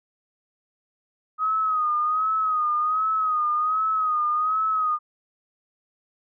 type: tone with vibrato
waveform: sine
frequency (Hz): 1254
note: D#6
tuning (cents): +13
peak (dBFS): -20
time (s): 1.38-4.99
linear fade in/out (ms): 50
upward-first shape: sine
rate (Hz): 1.3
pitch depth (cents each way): 61
effects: none